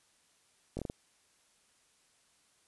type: slowing click train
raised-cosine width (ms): 2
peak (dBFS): -24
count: 5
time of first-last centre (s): 0.77-0.899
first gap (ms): 20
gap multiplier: 1.33
effects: white hiss -69 dBFS RMS until 2.67 s + resampled to 24000 Hz